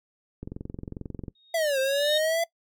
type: click train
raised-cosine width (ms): 3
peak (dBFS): -22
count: 20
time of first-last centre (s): 0.43-1.282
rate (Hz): 22.3
type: tone with exponential growth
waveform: sine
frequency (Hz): 3729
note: A#7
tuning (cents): 0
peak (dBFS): -21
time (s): 1.35-2.18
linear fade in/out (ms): 5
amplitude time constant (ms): 180
type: linear two-way sweep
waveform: square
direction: down then up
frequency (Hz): 678 to 523.3 to 678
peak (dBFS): -23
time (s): 1.54-2.44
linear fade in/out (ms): 5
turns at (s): 1.79
effects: noise-tail reverb RT60 0.1 s tail -20 dB re dry + MP3 96 kbps